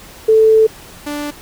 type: tone pair in turn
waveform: sine / sawtooth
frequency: 440 / 293.2 Hz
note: A4 / D4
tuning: 0 / -3 cents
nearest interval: perfect fifth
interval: 703 cents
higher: first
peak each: -6 / -17 dBFS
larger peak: first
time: 0.28-0.67 / 1.06-1.31 s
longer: first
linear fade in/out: 10 ms
effects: pink hiss -38 dBFS RMS until 1.41 s